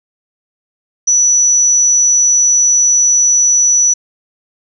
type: tone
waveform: sine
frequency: 5920 Hz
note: F#8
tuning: in tune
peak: -7 dBFS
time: 1.07-3.94 s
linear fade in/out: 10 ms
effects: none